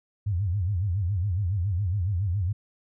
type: tone with vibrato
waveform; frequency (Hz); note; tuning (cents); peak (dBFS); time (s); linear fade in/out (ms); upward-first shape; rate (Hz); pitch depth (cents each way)
sine; 94.4; F#2; +35; -23; 0.26-2.53; 10; sine; 7.2; 200
effects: none